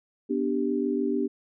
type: chord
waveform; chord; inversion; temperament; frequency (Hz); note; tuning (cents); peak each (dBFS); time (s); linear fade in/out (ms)
sine; G major; first; equal; 246.9 / 293.7 / 392; B3 / D4 / G4; 0 / 0 / 0; -28; 0.29-1.28; 20
effects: none